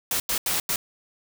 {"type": "noise bursts at uneven times", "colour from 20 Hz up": "white", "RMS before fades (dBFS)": -25, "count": 4, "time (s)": [[0.11, 0.2], [0.29, 0.38], [0.46, 0.6], [0.69, 0.76]], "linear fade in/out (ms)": 2, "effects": []}